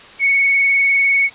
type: tone with vibrato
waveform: sine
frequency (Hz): 2217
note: C#7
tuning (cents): 0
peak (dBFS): -11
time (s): 0.19-1.3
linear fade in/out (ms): 50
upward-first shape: triangle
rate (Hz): 20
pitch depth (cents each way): 29
effects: white hiss -39 dBFS RMS until 1.34 s + resampled to 8000 Hz